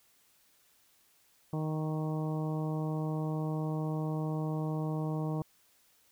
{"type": "harmonic tone with a mistuned harmonic", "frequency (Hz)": 155.56, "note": "D#3", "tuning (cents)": 0, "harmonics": [1, 2, 3, 4, 5, 6, 7], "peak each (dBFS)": [-32, -38, -42, -44, -46, -48, -49], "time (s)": [1.53, 5.42], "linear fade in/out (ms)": 2, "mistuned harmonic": 7, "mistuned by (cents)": 16, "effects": ["white hiss -67 dBFS RMS until 6.11 s"]}